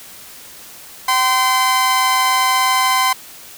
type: tone pair together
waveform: sawtooth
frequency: 769.8 / 1031 Hz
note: G5 / C6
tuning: -32 / -26 cents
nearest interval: perfect fourth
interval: 506 cents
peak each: -16 / -10 dBFS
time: 1.08-3.13 s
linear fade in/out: 5 ms
effects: white hiss -38 dBFS RMS until 3.57 s